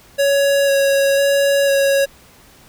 square tone with vibrato, 556 Hz, C#5, 5 cents sharp, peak -13 dBFS, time 0.18-2.06 s, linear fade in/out 20 ms, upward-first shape square, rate 1 Hz, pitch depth 10 cents each way, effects pink hiss -47 dBFS RMS until 2.68 s

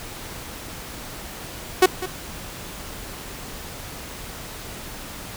sawtooth tone with echo, 370 Hz, F#4, in tune, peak -6 dBFS, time 1.82-1.86 s, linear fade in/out 5 ms, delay 200 ms, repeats 1, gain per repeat -15 dB, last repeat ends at 2.06 s, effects pink hiss -36 dBFS RMS until 5.36 s

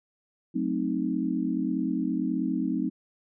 sine chord, F# diminished seventh, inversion none, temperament equal, 185 / 220 / 261.6 / 311.1 Hz, F#3 / A3 / C4 / Eb4, 0 / 0 / 0 / 0 cents, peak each -32 / -32 / -29 / -30 dBFS, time 0.54-2.9 s, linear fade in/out 20 ms, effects none

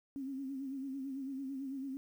sine tone with vibrato, 270 Hz, C#4, 45 cents flat, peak -38 dBFS, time 0.16-1.97 s, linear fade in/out 0 ms, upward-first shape sine, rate 9 Hz, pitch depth 61 cents each way, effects 11-bit

